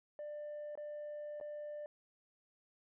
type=tone with dropouts; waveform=sine; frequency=594 Hz; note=D5; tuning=20 cents sharp; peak=-40 dBFS; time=0.19-1.86 s; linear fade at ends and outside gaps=1 ms; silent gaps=0.754-0.775 / 1.401-1.411 s; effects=tanh soft clip ceiling -41 dBFS